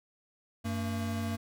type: tone pair together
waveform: square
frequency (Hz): 95.48 / 227.1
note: G2 / A#3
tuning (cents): -45 / -45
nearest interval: octave + minor third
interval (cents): 1500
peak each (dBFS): -35 / -35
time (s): 0.64-1.37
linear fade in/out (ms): 20
effects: none